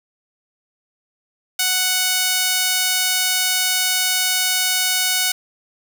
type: tone with high-pass filter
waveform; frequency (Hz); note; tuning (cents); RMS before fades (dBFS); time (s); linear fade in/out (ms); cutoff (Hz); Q
sawtooth; 740; F#5; 0; -19; 1.59-5.32; 5; 2700; 0.54
effects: none